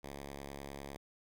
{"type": "tone", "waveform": "5% pulse", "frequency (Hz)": 69.9, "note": "C#2", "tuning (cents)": 15, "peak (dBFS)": -33, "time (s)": [0.03, 0.97], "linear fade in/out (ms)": 10, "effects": []}